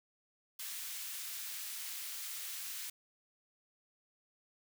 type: high-pass noise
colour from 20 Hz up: white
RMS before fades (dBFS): -43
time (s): 0.59-2.9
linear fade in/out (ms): 5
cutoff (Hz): 1700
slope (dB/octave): 12
effects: none